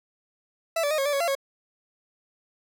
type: tone with pitch steps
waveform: 40% pulse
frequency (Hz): 661 / 579 / 618 / 546 / 582 / 556 / 683 / 549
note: E5 / D5 / D#5 / C#5 / D5 / C#5 / F5 / C#5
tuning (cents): +5 / -25 / -12 / -26 / -16 / +5 / -39 / -17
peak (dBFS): -22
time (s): 0.76-1.352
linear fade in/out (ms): 5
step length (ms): 74
effects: none